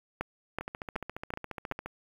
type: two click trains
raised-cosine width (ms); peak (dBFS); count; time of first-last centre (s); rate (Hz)
0.5; -16 / -22; 5 / 19; 0.21-1.714 / 0.61-1.86; 2.66 / 14.4
effects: 8-bit